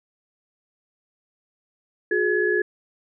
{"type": "tone cluster", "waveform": "sine", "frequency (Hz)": [362.6, 420.3, 1698], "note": ["F#4", "G#4", "G#6"], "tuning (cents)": [-35, 21, 38], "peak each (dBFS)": -23, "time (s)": [2.11, 2.62], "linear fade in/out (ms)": 5, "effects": []}